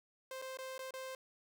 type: tone with dropouts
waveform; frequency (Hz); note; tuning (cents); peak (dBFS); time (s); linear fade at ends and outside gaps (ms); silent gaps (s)
sawtooth; 523.3; C5; 0; -39; 0.31-1.15; 2; 0.417-0.422 / 0.572-0.587 / 0.78-0.791 / 0.908-0.938
effects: none